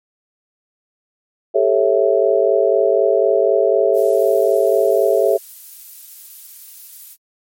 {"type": "chord", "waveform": "sine", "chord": "A dominant seventh", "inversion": "third", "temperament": "just", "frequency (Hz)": [396, 440, 550, 660], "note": ["G4", "A4", "C#5", "E5"], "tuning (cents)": [18, 0, -14, 2], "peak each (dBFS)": -17, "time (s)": [1.54, 5.38], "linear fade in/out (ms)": 20}
{"type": "noise", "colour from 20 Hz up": "violet", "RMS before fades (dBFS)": -36, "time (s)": [3.93, 7.17], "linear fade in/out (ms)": 50}
{"effects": ["MP3 64 kbps"]}